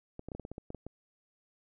clicks, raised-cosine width 2 ms, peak -28 dBFS, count 11, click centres 0.194 / 0.286 / 0.318 / 0.35 / 0.397 / 0.451 / 0.516 / 0.581 / 0.704 / 0.747 / 0.866 s, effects none

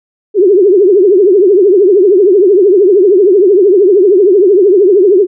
sine tone with vibrato, 386.3 Hz, G4, 25 cents flat, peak -3 dBFS, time 0.34-5.27 s, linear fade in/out 50 ms, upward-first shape triangle, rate 13 Hz, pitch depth 210 cents each way, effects none

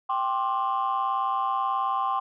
sine chord, G suspended fourth, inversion none, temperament equal with one note detuned, 784 / 1056.2 / 1174.7 Hz, G5 / C6 / D6, 0 / +16 / 0 cents, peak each -27 / -25 / -29 dBFS, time 0.09-2.2 s, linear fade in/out 10 ms, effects tanh soft clip ceiling -18 dBFS

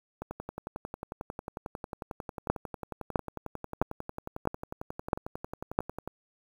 two click trains, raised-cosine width 1 ms, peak -22 / -9 dBFS, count 66 / 6, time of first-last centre 0.22-6.076 / 2.5-5.789 s, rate 11.1 / 1.52 Hz, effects 8-bit

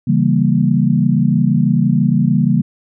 sine chord, C# diminished seventh, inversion none, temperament equal, 138.59 / 164.81 / 196 / 233.1 Hz, C#3 / E3 / G3 / Bb3, 0 / 0 / 0 / 0 cents, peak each -16 dBFS, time 0.07-2.62 s, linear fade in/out 10 ms, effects none

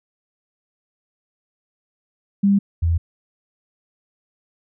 sine tone pair in turn, 199.4 / 83.64 Hz, G3 / E2, +30 / +26 cents, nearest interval octave + minor third, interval 1504 cents, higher first, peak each -12 / -15 dBFS, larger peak first, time 2.43-2.59 / 2.82-2.98 s, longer neither, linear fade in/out 10 ms, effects none

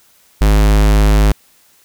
square tone, 51.91 Hz, G#1, in tune, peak -8 dBFS, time 0.41-1.32 s, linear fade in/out 5 ms, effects white hiss -51 dBFS RMS until 1.84 s

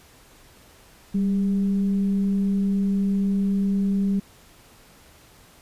sine tone with frequency modulation, 196 Hz, G3, in tune, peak -19 dBFS, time 1.14-4.2 s, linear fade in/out 10 ms, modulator 211 Hz, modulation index 0.22, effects pink hiss -52 dBFS RMS until 5.61 s + resampled to 32000 Hz

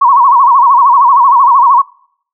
sine tone with vibrato, 1029 Hz, C6, 29 cents flat, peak -3 dBFS, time 0.01-1.82 s, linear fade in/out 10 ms, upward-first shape sine, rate 13 Hz, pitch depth 160 cents each way, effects noise-tail reverb RT60 0.6 s tail -24 dB re dry

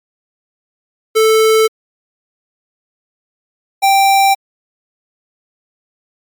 square tone pair in turn, 440 / 784 Hz, A4 / G5, 0 / 0 cents, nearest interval minor seventh, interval 1000 cents, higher second, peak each -8 dBFS, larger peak neither, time 1.15-1.68 / 3.82-4.35 s, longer neither, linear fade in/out 20 ms, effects MP3 96 kbps

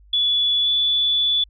sine tone with pitch glide, 3428 to 3456 Hz, A7 to A7, -46 to -32 cents, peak -16 dBFS, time 0.13-1.44 s, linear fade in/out 5 ms, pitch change +14 cents, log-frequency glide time 0.63-0.68 s, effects added 50 Hz sine -47 dBFS peak until 1.49 s

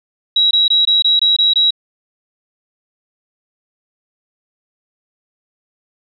sine tone bursts, 3867 Hz, B7, 37 cents flat, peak -9 dBFS, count 8, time 0.36-1.707 s, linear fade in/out 5 ms, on 150 ms, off 21 ms, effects none

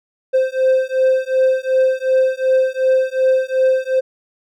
triangle beating tone pair, 520 / 522.7 Hz, C5 / C5, -11 / -2 cents, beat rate 2.7 Hz, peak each -14 dBFS, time 0.33-4.01 s, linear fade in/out 20 ms, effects none

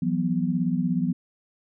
sine chord, E suspended second, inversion none, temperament equal with one note detuned, 168.28 / 185 / 246.9 Hz, E3 / F#3 / B3, +36 / 0 / 0 cents, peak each -26 dBFS, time 0.02-1.13 s, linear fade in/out 5 ms, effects none

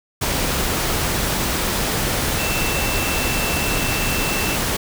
sine tone in noise, 2674 Hz, E7, 24 cents sharp, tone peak -26 dBFS, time 2.38-4.56 s, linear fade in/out 10 ms, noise pink, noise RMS -21 dBFS, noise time 0.21-4.77 s, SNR -8 dB, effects none

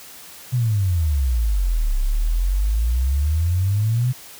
sine exponential two-way sweep, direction down then up, 129.4 to 33 to 129.4 Hz, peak -16 dBFS, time 0.52-4.13 s, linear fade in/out 20 ms, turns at 1.98 s, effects white hiss -41 dBFS RMS until 4.39 s

